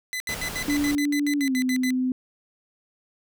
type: tone bursts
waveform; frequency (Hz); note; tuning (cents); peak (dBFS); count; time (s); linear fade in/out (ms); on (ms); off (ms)
sawtooth; 2013; B6; +33; -24; 13; 0.13-1.905; 0; 71; 71
type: noise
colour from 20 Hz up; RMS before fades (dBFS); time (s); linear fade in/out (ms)
pink; -34; 0.29-0.95; 0
type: tone with pitch glide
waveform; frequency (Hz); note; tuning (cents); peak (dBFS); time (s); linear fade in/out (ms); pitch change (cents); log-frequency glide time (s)
sine; 290 to 255.4; D4 to C4; -22 to -42; -21; 0.68-2.12; 2; -220; 1.37-1.55
effects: none